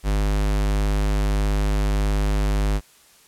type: tone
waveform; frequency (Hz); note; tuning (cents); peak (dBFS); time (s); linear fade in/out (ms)
square; 50.8; G#1; -38; -19; 0.03-2.81; 50
effects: white hiss -53 dBFS RMS until 3.27 s + low-pass 12000 Hz 12 dB/octave